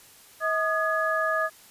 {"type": "tone cluster", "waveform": "sine", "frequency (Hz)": [639, 1231, 1684], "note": ["D#5", "D#6", "G#6"], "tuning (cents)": [46, -19, 24], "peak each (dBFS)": -27, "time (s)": [0.4, 1.5], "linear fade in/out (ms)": 50, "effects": ["white hiss -52 dBFS RMS until 1.7 s", "resampled to 32000 Hz"]}